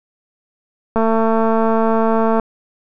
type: click train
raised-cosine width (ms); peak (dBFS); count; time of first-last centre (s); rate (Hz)
1; -4; 323; 0.96-2.397; 224
effects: none